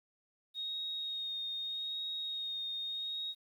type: tone with vibrato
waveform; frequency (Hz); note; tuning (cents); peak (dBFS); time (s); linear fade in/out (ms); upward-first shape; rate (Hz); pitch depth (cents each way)
sine; 3729; A#7; 0; -36; 0.54-3.35; 50; sine; 0.81; 17
effects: 11-bit